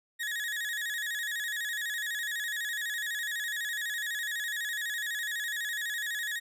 35% pulse tone with vibrato, 1781 Hz, A6, 21 cents sharp, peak -30 dBFS, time 0.19-6.4 s, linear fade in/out 20 ms, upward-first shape square, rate 12 Hz, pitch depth 83 cents each way, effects none

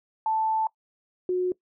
sine tone pair in turn, 880 / 364 Hz, A5 / F#4, 0 / -28 cents, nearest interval octave + minor third, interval 1528 cents, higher first, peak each -22 dBFS, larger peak neither, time 0.26-0.67 / 1.29-1.52 s, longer first, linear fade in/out 2 ms, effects noise-tail reverb RT60 0.1 s tail -21 dB re dry

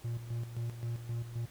triangle tone with tremolo, 117.4 Hz, A#2, 13 cents sharp, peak -31 dBFS, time 0.04-1.46 s, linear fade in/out 10 ms, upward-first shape square, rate 3.8 Hz, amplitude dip 65%, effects pink hiss -57 dBFS RMS until 1.5 s

